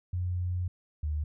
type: tone pair in turn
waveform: sine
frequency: 89.7 / 75.59 Hz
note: F2 / D#2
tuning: +47 / -49 cents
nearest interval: minor third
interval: 296 cents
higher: first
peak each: -28 dBFS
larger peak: neither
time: 0.13-0.68 / 1.03-1.24 s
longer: first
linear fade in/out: 5 ms
effects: none